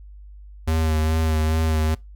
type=tone with vibrato; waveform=square; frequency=79.1 Hz; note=D#2; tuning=29 cents sharp; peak=-19 dBFS; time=0.67-1.95 s; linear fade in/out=10 ms; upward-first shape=sine; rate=2.4 Hz; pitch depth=27 cents each way; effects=noise-tail reverb RT60 0.2 s tail -22 dB re dry + added 50 Hz sine -39 dBFS peak until 2.15 s